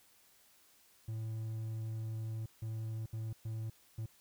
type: tone bursts at uneven times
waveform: triangle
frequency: 111 Hz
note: A2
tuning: 16 cents sharp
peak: -35 dBFS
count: 5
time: 1.08-2.46 / 2.62-3.06 / 3.13-3.33 / 3.45-3.7 / 3.98-4.06 s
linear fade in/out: 5 ms
effects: white hiss -66 dBFS RMS until 4.2 s